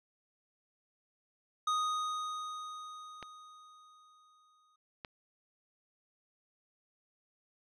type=tone with exponential decay; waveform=square; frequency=1244.5 Hz; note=D#6; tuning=in tune; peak=-29 dBFS; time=1.67-4.76 s; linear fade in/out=5 ms; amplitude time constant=670 ms
type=clicks; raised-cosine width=0.3 ms; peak=-26 dBFS; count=2; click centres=3.227 / 5.048 s
effects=low-pass 6000 Hz 12 dB/octave